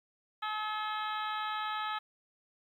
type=harmonic tone with a mistuned harmonic; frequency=428.2 Hz; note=A4; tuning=47 cents flat; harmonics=2 / 3 / 4 / 5 / 6 / 7 / 8 / 9; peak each=-38 / -36 / -42 / -49 / -48 / -47 / -50 / -46 dBFS; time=0.42-1.99 s; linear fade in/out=10 ms; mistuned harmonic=7; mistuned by=+83 cents; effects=11-bit